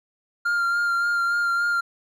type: tone with vibrato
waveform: triangle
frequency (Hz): 1396.9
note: F6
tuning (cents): 0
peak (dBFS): -18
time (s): 0.45-1.81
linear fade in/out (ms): 10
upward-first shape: sine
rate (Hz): 3.5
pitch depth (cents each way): 19
effects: none

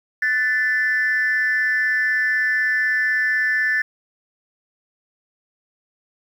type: tone with amplitude modulation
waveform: sine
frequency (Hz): 1760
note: A6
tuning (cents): 0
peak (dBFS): -12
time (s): 0.22-3.82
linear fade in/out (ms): 5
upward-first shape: sine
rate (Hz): 264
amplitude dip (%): 80
effects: tanh soft clip ceiling -11 dBFS + 8-bit

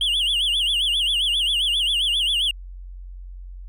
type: tone with vibrato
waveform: triangle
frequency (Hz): 3112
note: G7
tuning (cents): -13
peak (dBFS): -17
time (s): 0.01-2.51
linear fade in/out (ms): 2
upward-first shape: sine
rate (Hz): 7.5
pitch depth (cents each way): 190
effects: added 45 Hz sine -34 dBFS peak until 3.68 s

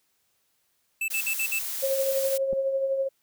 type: tone bursts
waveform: square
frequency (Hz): 2637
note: E7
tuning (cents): 0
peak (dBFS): -26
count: 5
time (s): 1.01-1.59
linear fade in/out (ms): 5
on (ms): 72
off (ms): 55
type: noise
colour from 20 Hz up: blue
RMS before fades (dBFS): -32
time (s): 1.1-2.38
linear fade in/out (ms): 10
type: tone with tremolo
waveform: sine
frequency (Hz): 540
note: C#5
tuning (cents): -45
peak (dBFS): -21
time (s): 1.82-3.09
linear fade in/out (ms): 20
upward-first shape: triangle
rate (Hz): 12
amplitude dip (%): 50
type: clicks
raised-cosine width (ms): 2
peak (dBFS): -25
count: 2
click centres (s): 2.528 / 2.533
effects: white hiss -71 dBFS RMS until 3.22 s

